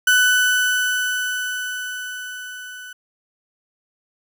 35% pulse tone with level ramp, 1495 Hz, F#6, 17 cents sharp, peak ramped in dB -10 to -33 dBFS, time 0.07-2.93 s, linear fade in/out 5 ms, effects none

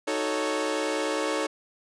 sawtooth chord, D# half-diminished seventh, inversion none, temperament equal, 311.1 / 370 / 440 / 554.4 Hz, D#4 / F#4 / A4 / C#5, 0 / 0 / 0 / 0 cents, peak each -27 / -32 / -27 / -26 dBFS, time 0.07-1.47 s, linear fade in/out 10 ms, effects resampled to 22050 Hz

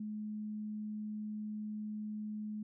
sine tone, 212.5 Hz, G#3, 40 cents sharp, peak -38 dBFS, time 0-2.63 s, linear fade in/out 5 ms, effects none

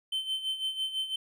triangle tone with tremolo, 3083 Hz, G7, 29 cents flat, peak -26 dBFS, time 0.12-1.16 s, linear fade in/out 5 ms, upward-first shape sine, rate 6 Hz, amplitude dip 70%, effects none

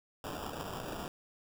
white noise with sample-and-hold, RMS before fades -41 dBFS, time 0.24-1.08 s, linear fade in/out 2 ms, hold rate 2100 Hz, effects none

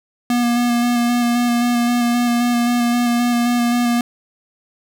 square tone with vibrato, 240 Hz, B3, 49 cents flat, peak -15 dBFS, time 0.3-4.01 s, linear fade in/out 2 ms, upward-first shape square, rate 3.8 Hz, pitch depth 14 cents each way, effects none

